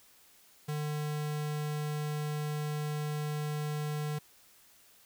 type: tone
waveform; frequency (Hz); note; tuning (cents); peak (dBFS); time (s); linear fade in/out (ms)
square; 150; D3; +37; -33; 0.68-4.19; 10
effects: white hiss -61 dBFS RMS until 5.05 s